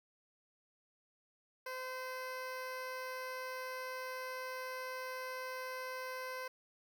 15% pulse tone with notch filter, 514 Hz, C5, 31 cents flat, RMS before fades -43 dBFS, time 1.66-6.48 s, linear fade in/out 5 ms, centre 7600 Hz, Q 1.7, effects none

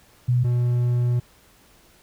sine / triangle tone pair in turn, 123.47 / 121.77 Hz, B2 / B2, 0 / -24 cents, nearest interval unison, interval 24 cents, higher first, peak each -16 dBFS, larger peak neither, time 0.28-0.44 / 0.44-1.2 s, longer second, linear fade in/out 10 ms, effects pink hiss -55 dBFS RMS until 2.02 s

